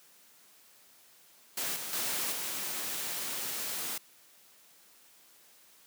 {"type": "noise with level steps", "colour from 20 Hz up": "white", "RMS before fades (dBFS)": [-34, -39, -33, -36], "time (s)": [1.57, 3.98], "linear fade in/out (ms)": 5, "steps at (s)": [1.76, 1.93, 2.32], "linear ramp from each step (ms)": 2, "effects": ["white hiss -60 dBFS RMS until 5.86 s", "high-pass 150 Hz 12 dB/octave"]}